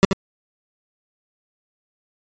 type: tone with echo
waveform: 25% pulse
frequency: 193.9 Hz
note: G3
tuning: 19 cents flat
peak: -4 dBFS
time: 0.03-0.05 s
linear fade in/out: 0 ms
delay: 81 ms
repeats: 1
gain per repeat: -8 dB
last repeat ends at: 0.131 s
effects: resampled to 16000 Hz